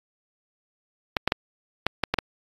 clicks, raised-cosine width 0.3 ms, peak -5 dBFS, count 7, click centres 1.168 / 1.276 / 1.321 / 1.866 / 2.037 / 2.14 / 2.187 s, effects AAC 32 kbps

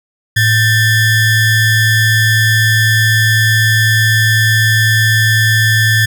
square ring-modulated tone, 833 Hz, G#5, 5 cents sharp, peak -6 dBFS, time 0.36-6.06 s, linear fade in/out 10 ms, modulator 943 Hz, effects none

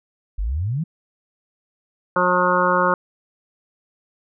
sine exponential sweep, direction up, 44.04 to 175.4 Hz, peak -20 dBFS, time 0.38-0.84 s, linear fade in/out 10 ms
harmonic tone, 180 Hz, F#3, 47 cents flat, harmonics 1 / 2 / 3 / 5 / 6 / 7 / 8, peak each -26 / -26 / -21 / -23 / -21 / -22 / -23 dBFS, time 2.16-2.94 s, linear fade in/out 2 ms
effects none

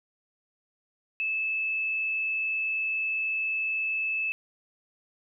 sine tone with frequency modulation, 2612 Hz, E7, 17 cents flat, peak -26 dBFS, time 1.2-4.32 s, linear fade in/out 0 ms, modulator 53.7 Hz, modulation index 0.39, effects none

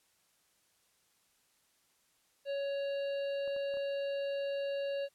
harmonic tone, 558 Hz, C#5, 11 cents sharp, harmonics 1 / 3 / 5 / 7 / 8, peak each -33 / -50 / -48 / -54 / -57 dBFS, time 2.45-5.09 s, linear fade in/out 50 ms
clicks, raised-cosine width 1 ms, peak -40 dBFS, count 4, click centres 3.477 / 3.564 / 3.74 / 3.771 s
effects white hiss -72 dBFS RMS until 5.14 s + low-pass 12000 Hz 12 dB/octave

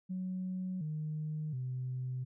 sine tone with pitch steps, 185 / 153.78 / 127.83 Hz, F#3 / D#3 / C3, 0 / -20 / -40 cents, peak -34 dBFS, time 0.09-2.25 s, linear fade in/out 20 ms, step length 720 ms, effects tanh soft clip ceiling -30 dBFS

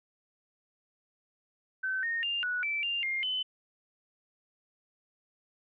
sine tone with pitch steps, 1532 / 1847 / 2801 / 1471 / 2325 / 2795 / 2119 / 3030 Hz, G6 / A#6 / F7 / F#6 / D7 / F7 / C7 / F#7, -40 / -16 / +4 / -11 / -18 / +1 / +21 / +40 cents, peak -29 dBFS, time 1.83-3.43 s, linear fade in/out 10 ms, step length 200 ms, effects none

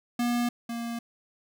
square tone pair in turn, 240.3 / 233.9 Hz, B3 / A#3, -47 / +6 cents, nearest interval unison, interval 47 cents, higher first, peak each -25 / -32 dBFS, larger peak first, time 0.19-0.49 / 0.69-0.99 s, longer neither, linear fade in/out 5 ms, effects none

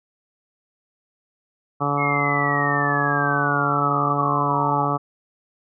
harmonic tone, 143.5 Hz, D3, 40 cents flat, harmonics 1 / 2 / 3 / 4 / 5 / 6 / 7 / 8 / 9, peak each -26 / -28 / -30 / -31 / -28 / -29 / -34 / -24 / -29 dBFS, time 1.8-4.98 s, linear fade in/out 20 ms
sine linear sweep, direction down, 2180 to 807 Hz, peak -23 dBFS, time 1.97-4.88 s, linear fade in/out 50 ms
effects none

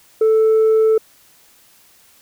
sine tone, 440 Hz, A4, in tune, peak -8 dBFS, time 0.21-0.98 s, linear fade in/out 5 ms, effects tanh soft clip ceiling -9 dBFS + white hiss -51 dBFS RMS until 2.21 s

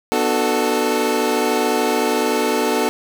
25% pulse chord, B minor seventh, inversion none, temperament equal with one note detuned, 246.9 / 300.5 / 370 / 440 Hz, B3 / D4 / F#4 / A4, 0 / +40 / 0 / 0 cents, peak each -19 / -20 / -20 / -16 dBFS, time 0.12-2.89 s, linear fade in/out 0 ms, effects none

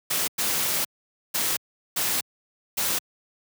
white noise bursts at uneven times, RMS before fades -25 dBFS, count 5, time 0.1-0.28 / 0.38-0.85 / 1.34-1.57 / 1.96-2.21 / 2.77-2.99 s, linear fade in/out 10 ms, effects high-pass 100 Hz 12 dB/octave

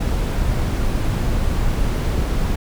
brown noise, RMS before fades -19 dBFS, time 0-2.56 s, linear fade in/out 10 ms, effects none

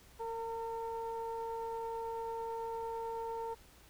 triangle ring-modulated tone, 226.5 Hz, A#3, 50 cents flat, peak -32 dBFS, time 0.19-3.55 s, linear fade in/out 20 ms, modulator 684 Hz, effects added 60 Hz sine -63 dBFS peak until 3.89 s + pink hiss -61 dBFS RMS until 3.89 s

